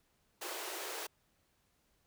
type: high-pass noise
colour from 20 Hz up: pink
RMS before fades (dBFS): -42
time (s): 0.41-1.07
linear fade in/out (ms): 10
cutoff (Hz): 330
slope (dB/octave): 96
effects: pink hiss -75 dBFS RMS until 2.06 s